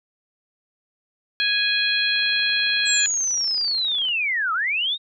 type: harmonic tone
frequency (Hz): 830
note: G#5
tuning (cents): -1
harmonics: 2 / 3 / 4 / 5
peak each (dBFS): -24 / -24 / -24 / -24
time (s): 1.4-3.06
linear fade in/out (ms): 0
type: click train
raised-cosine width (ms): 0.3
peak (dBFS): -27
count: 58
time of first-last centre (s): 2.16-4.086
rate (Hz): 29.6
type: linear two-way sweep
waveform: sine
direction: down then up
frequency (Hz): 7740 to 1244.5 to 3805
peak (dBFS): -20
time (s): 2.85-4.98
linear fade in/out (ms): 50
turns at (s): 4.53
effects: none